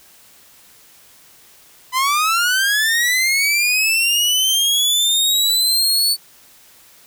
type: linear sweep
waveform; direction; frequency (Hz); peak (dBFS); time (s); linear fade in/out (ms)
sawtooth; up; 1000 to 4497; -11; 1.92-6.17; 50
effects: white hiss -48 dBFS RMS until 7.06 s